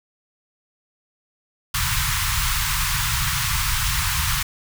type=band-stop noise; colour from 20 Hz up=pink; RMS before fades=-22 dBFS; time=1.74-4.43 s; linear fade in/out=5 ms; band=150 to 970 Hz; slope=48 dB/octave; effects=none